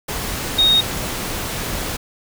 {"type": "tone in noise", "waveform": "sine", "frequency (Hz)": 3729, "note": "A#7", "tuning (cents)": 0, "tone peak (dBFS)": -11, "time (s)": [0.58, 0.81], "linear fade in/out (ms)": 10, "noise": "pink", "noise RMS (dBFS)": -25, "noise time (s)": [0.08, 1.97], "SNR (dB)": 11, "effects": []}